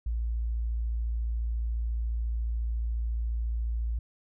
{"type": "tone", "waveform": "sine", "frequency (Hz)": 57.1, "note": "A#1", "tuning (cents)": -35, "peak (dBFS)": -27, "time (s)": [0.06, 3.99], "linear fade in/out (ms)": 5, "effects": []}